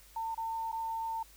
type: tone with dropouts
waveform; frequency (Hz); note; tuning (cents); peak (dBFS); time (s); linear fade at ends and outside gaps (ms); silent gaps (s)
sine; 902; A5; +43; -33; 0.16-1.23; 5; 0.347-0.376 / 0.717-0.726
effects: added 50 Hz sine -59 dBFS peak until 1.36 s + white hiss -59 dBFS RMS until 1.36 s